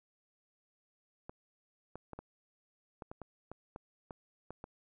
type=clicks; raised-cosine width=1 ms; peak=-30 dBFS; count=12; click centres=1.295 / 1.956 / 2.133 / 2.19 / 3.022 / 3.115 / 3.217 / 3.516 / 3.761 / 4.108 / 4.506 / 4.641 s; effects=none